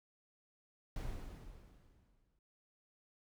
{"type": "noise with exponential decay", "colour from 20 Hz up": "brown", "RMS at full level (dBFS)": -39, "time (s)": [0.96, 2.39], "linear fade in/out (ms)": 2, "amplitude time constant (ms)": 310, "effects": []}